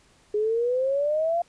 sine exponential sweep, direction up, 413.7 to 698.5 Hz, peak -21 dBFS, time 0.34-1.42 s, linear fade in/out 5 ms, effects pink hiss -59 dBFS RMS until 1.48 s + resampled to 22050 Hz

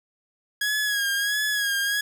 sawtooth tone with vibrato, 1658 Hz, G#6, 3 cents flat, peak -19 dBFS, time 0.61-2.01 s, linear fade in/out 5 ms, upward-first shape sine, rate 1.5 Hz, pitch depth 52 cents each way, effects 10-bit

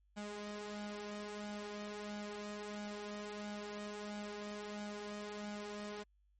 sawtooth tone with flanger, 207.7 Hz, G#3, in tune, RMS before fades -45 dBFS, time 0.16-6.04 s, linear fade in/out 20 ms, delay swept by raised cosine 1.3 to 3.2 ms, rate 1.5 Hz, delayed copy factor +0.65, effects added 50 Hz sine -69 dBFS peak until 6.39 s + MP3 32 kbps

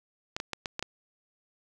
clicks, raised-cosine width 0.2 ms, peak -15 dBFS, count 6, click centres 0.365 / 0.401 / 0.533 / 0.658 / 0.794 / 0.826 s, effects none

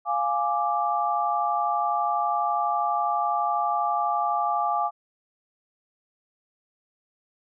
sine chord, D diminished, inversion first, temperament equal, 698.5 / 830.6 / 1174.7 Hz, F5 / Ab5 / D6, 0 / 0 / 0 cents, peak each -27 / -26 / -26 dBFS, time 0.05-4.91 s, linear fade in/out 50 ms, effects none

